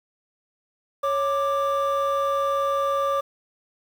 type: tone pair together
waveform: triangle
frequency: 554.4 / 1179.8 Hz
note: C#5 / D6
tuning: 0 / +8 cents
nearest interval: octave + minor second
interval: 1308 cents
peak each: -21 dBFS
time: 1.03-3.21 s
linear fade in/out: 10 ms
effects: tanh soft clip ceiling -13 dBFS + 8-bit